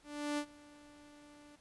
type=tone with ADSR envelope; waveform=sawtooth; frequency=293.7 Hz; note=D4; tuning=in tune; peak=-29 dBFS; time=0.03-1.56 s; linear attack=350 ms; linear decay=73 ms; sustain=-23 dB; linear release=6 ms; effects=pink hiss -67 dBFS RMS until 1.6 s + resampled to 24000 Hz